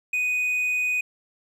triangle tone, 2489 Hz, D#7, in tune, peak -20 dBFS, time 0.13-1.01 s, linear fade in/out 5 ms, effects 10-bit

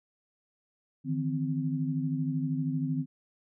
sine tone cluster, 151.5 / 164.3 / 258.8 Hz, D#3 / E3 / C4, -46 / -5 / -19 cents, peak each -31 / -35 / -31 dBFS, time 1.04-3.06 s, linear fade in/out 50 ms, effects none

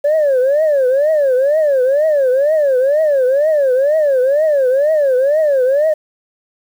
sine tone with vibrato, 564 Hz, C#5, 30 cents sharp, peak -8 dBFS, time 0.04-5.94 s, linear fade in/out 10 ms, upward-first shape triangle, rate 2.1 Hz, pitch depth 230 cents each way, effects tanh soft clip ceiling -8 dBFS + 7-bit

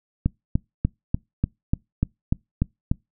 click train, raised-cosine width 5 ms, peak -7 dBFS, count 10, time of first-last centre 0.26-2.915 s, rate 3.39 Hz, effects noise-tail reverb RT60 0.2 s tail -26 dB re dry

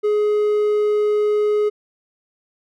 triangle tone, 419.7 Hz, G#4, 18 cents sharp, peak -13 dBFS, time 0.03-1.7 s, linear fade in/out 20 ms, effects none

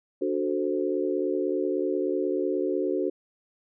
sine chord, D dominant seventh, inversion none, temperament equal, 293.7 / 370 / 440 / 523.3 Hz, D4 / F#4 / A4 / C5, 0 / 0 / 0 / 0 cents, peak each -30 / -27 / -31 / -32 dBFS, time 0.21-3.1 s, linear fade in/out 10 ms, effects none

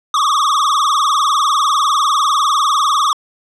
square tone with vibrato, 1174.7 Hz, D6, in tune, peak -12 dBFS, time 0.14-3.13 s, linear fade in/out 2 ms, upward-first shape triangle, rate 20 Hz, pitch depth 160 cents each way, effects low-pass 7000 Hz 12 dB/octave

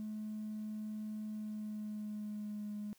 triangle tone with pitch glide, 214.1 to 208.5 Hz, A3 to G#3, -47 to +7 cents, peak -36 dBFS, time 0-2.93 s, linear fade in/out 0 ms, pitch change -46 cents, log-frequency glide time 1.28-2.74 s, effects tanh soft clip ceiling -36 dBFS + white hiss -69 dBFS RMS until 2.98 s

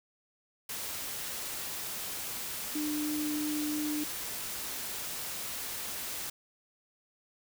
sine tone in noise, 300.5 Hz, D4, 40 cents sharp, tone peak -31 dBFS, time 2.75-4.04 s, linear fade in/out 5 ms, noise white, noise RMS -38 dBFS, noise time 0.69-6.3 s, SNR +4 dB, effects none

